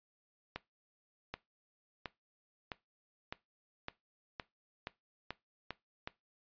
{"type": "accelerating click train", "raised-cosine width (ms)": 0.3, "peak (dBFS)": -23, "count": 11, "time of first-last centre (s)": [0.56, 6.075], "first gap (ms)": 780, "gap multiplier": 0.92, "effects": ["noise-tail reverb RT60 0.2 s tail -19 dB re dry", "resampled to 11025 Hz"]}